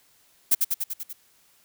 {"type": "noise with echo", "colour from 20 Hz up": "violet", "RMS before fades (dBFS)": -18, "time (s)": [0.51, 0.55], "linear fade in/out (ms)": 10, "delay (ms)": 97, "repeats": 6, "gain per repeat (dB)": -3, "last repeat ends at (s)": 1.132, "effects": ["white hiss -61 dBFS RMS until 1.64 s"]}